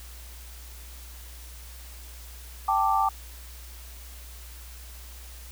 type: chord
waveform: sine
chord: G suspended second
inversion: none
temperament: just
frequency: 784 / 882 / 1176 Hz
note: G5 / A5 / D6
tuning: 0 / +4 / +2 cents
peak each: -25 dBFS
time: 2.68-3.09 s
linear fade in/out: 5 ms
effects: added 60 Hz sine -42 dBFS peak until 5.51 s + white hiss -48 dBFS RMS until 5.51 s